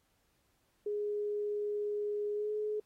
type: tone with pitch glide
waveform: sine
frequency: 415.3 to 424 Hz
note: G#4 to G#4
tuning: 0 to +36 cents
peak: -32 dBFS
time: 0.86-2.8 s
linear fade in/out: 5 ms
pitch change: +36 cents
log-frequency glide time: 2.34-2.51 s
effects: pink hiss -75 dBFS RMS until 2.85 s + AAC 48 kbps